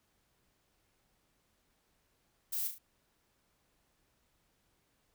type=noise with echo; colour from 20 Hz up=violet; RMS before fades=-36 dBFS; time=2.52-2.68 s; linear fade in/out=10 ms; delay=35 ms; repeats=3; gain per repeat=-6 dB; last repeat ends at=2.785 s; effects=pink hiss -75 dBFS RMS until 5.14 s